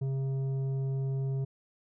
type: tone with tanh clipping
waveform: sine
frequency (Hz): 134.8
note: C#3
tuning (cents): -48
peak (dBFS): -30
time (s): 0.01-1.45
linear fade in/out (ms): 10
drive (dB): 8
effects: none